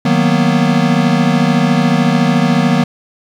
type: chord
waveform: square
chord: B major seventh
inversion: first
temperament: equal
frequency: 155.56 / 185 / 233.1 / 246.9 Hz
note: D#3 / F#3 / A#3 / B3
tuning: 0 / 0 / 0 / 0 cents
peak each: -16 dBFS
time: 0.05-2.84 s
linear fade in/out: 5 ms
effects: low-pass 5000 Hz 12 dB/octave + 7-bit